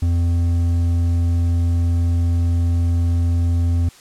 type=tone with hard clipping; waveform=triangle; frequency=85.5 Hz; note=F2; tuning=36 cents flat; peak=-16 dBFS; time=0.02-3.89 s; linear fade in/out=5 ms; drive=9 dB; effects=white hiss -46 dBFS RMS until 4 s + low-pass 9000 Hz 12 dB/octave